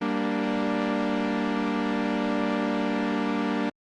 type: chord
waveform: sawtooth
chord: G minor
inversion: none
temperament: equal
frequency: 196 / 233.1 / 293.7 Hz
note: G3 / Bb3 / D4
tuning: 0 / 0 / 0 cents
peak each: -26 / -24 / -24 dBFS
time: 0.01-3.7 s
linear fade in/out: 10 ms
effects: low-pass 3000 Hz 12 dB/octave + Opus 24 kbps